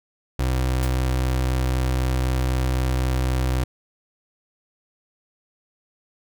30% pulse tone, 63.9 Hz, C2, 40 cents flat, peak -17 dBFS, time 0.39-3.64 s, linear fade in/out 5 ms
white noise with exponential decay, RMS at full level -29 dBFS, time 0.83-0.94 s, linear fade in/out 1 ms, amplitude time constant 22 ms
effects none

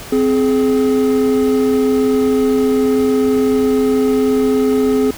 triangle tone pair together, 260.4 / 421.1 Hz, C4 / G#4, -8 / +24 cents, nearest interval minor sixth, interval 832 cents, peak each -12 dBFS, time 0.12-5.11 s, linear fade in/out 5 ms, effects pink hiss -32 dBFS RMS until 5.17 s

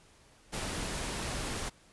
pink noise, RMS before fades -36 dBFS, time 0.52-1.7 s, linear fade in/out 20 ms, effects pink hiss -61 dBFS RMS until 1.92 s + resampled to 24000 Hz

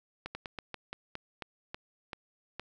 slowing click train, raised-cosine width 0.3 ms, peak -22 dBFS, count 11, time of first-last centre 0.26-2.596 s, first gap 90 ms, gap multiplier 1.2, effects none

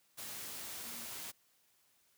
sine tone in noise, 233.1 Hz, A#3, in tune, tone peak -56 dBFS, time 0.83-1.07 s, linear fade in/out 20 ms, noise white, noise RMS -45 dBFS, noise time 0.17-1.32 s, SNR -14 dB, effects white hiss -72 dBFS RMS until 2.17 s + high-pass 60 Hz 12 dB/octave

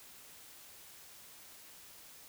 silence, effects white hiss -55 dBFS RMS until 2.28 s

